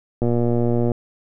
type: click train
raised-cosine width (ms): 2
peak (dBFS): -8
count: 84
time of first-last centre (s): 0.22-0.917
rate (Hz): 119
effects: none